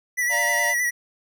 square tone with vibrato, 1953 Hz, B6, 20 cents flat, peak -21 dBFS, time 0.17-0.91 s, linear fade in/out 20 ms, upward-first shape sine, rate 9.6 Hz, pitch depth 39 cents each way
square chord, Bb major, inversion first, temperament equal, 587.3 / 698.5 / 932.3 Hz, D5 / F5 / Bb5, 0 / 0 / 0 cents, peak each -30 dBFS, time 0.29-0.75 s, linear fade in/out 50 ms
effects none

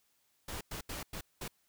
pink noise bursts at uneven times, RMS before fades -41 dBFS, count 5, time 0.48-0.61 / 0.71-0.81 / 0.89-1.03 / 1.13-1.21 / 1.41-1.48 s, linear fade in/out 5 ms, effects white hiss -74 dBFS RMS until 1.68 s

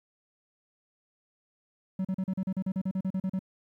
triangle tone bursts, 189 Hz, F#3, 37 cents sharp, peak -25 dBFS, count 15, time 1.99-3.392 s, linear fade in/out 5 ms, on 58 ms, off 38 ms, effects 11-bit

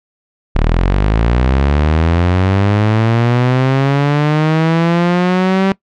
sawtooth linear sweep, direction up, 35.96 to 194.6 Hz, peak -6 dBFS, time 0.55-5.72 s, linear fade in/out 0 ms, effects noise-tail reverb RT60 0.1 s tail -21 dB re dry + low-pass 3000 Hz 12 dB/octave

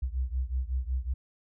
sine beating tone pair, 61.74 / 67.14 Hz, B1 / C2, 0 / +45 cents, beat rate 5.4 Hz, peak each -30 / -32 dBFS, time 0.02-1.14 s, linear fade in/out 10 ms, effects none

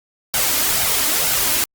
white noise with flanger, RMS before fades -18 dBFS, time 0.34-1.64 s, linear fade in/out 0 ms, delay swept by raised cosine 1.3 to 3.3 ms, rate 2.1 Hz, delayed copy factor +0.5, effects Opus 48 kbps

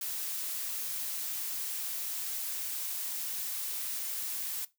blue noise, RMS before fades -36 dBFS, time 0.01-4.65 s, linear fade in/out 5 ms, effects noise-tail reverb RT60 0.2 s tail -18 dB re dry

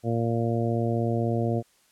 harmonic tone, 116.1 Hz, A#2, 7 cents flat, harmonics 1 / 2 / 3 / 4 / 5 / 6, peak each -26 / -29 / -31 / -32 / -33 / -34 dBFS, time 0.03-1.63 s, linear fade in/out 50 ms, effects white hiss -63 dBFS RMS until 1.91 s + low-pass 11000 Hz 12 dB/octave

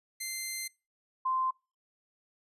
10% pulse / sine tone pair in turn, 2080 / 1040 Hz, C7 / C6, -11 / -11 cents, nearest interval octave, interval 1200 cents, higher first, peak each -26 / -27 dBFS, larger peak first, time 0.2-0.68 / 1.25-1.51 s, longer first, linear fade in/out 10 ms, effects noise-tail reverb RT60 0.3 s tail -25 dB re dry + resampled to 32000 Hz

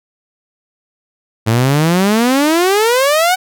sawtooth exponential sweep, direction up, 107.8 to 760 Hz, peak -6 dBFS, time 1.46-3.36 s, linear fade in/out 20 ms, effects none

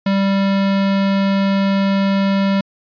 square tone, 196 Hz, G3, in tune, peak -14 dBFS, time 0.06-2.61 s, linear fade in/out 5 ms, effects resampled to 11025 Hz

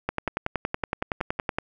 two click trains, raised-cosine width 0.5 ms, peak -10 / -23 dBFS, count 17 / 7, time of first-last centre 0.09-1.585 / 0.28-1.391 s, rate 10.7 / 5.4 Hz, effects none

